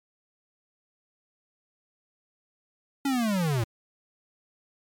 square linear sweep, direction down, 283.2 to 107.4 Hz, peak -24 dBFS, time 3.05-3.64 s, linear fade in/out 5 ms, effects MP3 96 kbps

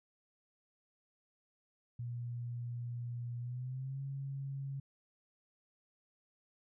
sine tone with pitch glide, 120.1 to 137.16 Hz, B2 to C#3, -48 to -18 cents, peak -38 dBFS, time 1.99-4.8 s, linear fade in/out 5 ms, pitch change +230 cents, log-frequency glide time 3.39-4.01 s, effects none

